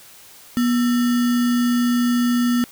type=tone with sample-and-hold; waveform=sine; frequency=241.9 Hz; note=B3; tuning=36 cents flat; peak=-15 dBFS; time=0.57-2.64 s; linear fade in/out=0 ms; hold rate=1575 Hz; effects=white hiss -45 dBFS RMS until 2.71 s